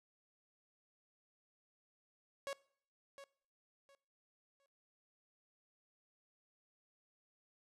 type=tone with echo; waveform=sawtooth; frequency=554.4 Hz; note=C#5; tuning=in tune; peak=-36 dBFS; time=2.47-2.53 s; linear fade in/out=0 ms; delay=710 ms; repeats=3; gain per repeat=-12 dB; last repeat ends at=4.66 s; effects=noise-tail reverb RT60 0.6 s tail -22 dB re dry + low-pass 10000 Hz 12 dB/octave